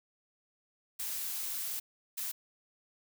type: noise bursts at uneven times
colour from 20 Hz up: blue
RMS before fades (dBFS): -37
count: 2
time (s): 0.99-1.8 / 2.17-2.32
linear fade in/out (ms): 10
effects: none